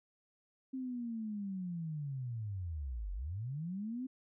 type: linear two-way sweep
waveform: sine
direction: down then up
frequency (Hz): 265.5 to 43.61 to 265.5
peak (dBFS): -37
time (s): 0.73-4.07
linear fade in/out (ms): 10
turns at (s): 3.13
effects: none